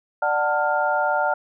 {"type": "tone cluster", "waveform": "sine", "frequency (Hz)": [593, 743, 891, 1402], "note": ["D5", "F#5", "A5", "F6"], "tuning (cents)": [17, 7, 22, 6], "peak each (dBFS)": -24, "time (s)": [0.22, 1.34], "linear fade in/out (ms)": 5, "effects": []}